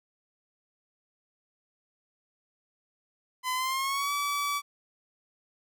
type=tone with pitch glide; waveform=sawtooth; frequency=1017 to 1148.2 Hz; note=C6 to D6; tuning=-50 to -39 cents; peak=-24 dBFS; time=3.43-4.62 s; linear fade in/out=50 ms; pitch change=+211 cents; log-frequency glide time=3.55-4.12 s; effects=none